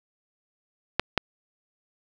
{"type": "clicks", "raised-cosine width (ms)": 0.3, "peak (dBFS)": -4, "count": 2, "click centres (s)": [0.996, 1.177], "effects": []}